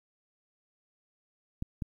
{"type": "clicks", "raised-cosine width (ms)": 5, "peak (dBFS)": [-21, -21], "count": 2, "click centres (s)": [1.624, 1.822], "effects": ["10-bit"]}